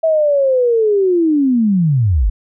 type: linear sweep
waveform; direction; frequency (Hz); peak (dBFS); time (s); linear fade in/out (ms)
sine; down; 654 to 41.2; -10; 0.03-2.3; 10
effects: none